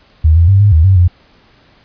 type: tone with pitch steps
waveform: sine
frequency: 78.6 / 84.2 / 97.9 / 102.8 / 79 / 95.7 / 88.6 Hz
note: D#2 / E2 / G2 / G#2 / D#2 / G2 / F2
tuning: +18 / +37 / -2 / -17 / +27 / -41 / +25 cents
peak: -4 dBFS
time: 0.24-1.08 s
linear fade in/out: 10 ms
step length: 120 ms
effects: pink hiss -48 dBFS RMS until 1.84 s + resampled to 11025 Hz